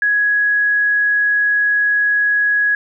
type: tone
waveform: sine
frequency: 1670 Hz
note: G#6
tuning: 9 cents sharp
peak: -12 dBFS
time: 0.02-2.75 s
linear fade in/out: 2 ms
effects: none